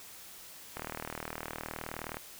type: click train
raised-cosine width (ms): 0.5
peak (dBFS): -22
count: 56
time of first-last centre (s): 0.77-2.169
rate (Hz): 39.3
effects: white hiss -50 dBFS RMS until 2.39 s